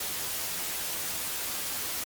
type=noise with comb filter; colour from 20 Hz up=white; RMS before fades=-33 dBFS; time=0-2.04 s; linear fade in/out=5 ms; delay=12 ms; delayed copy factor=+0.6; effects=MP3 96 kbps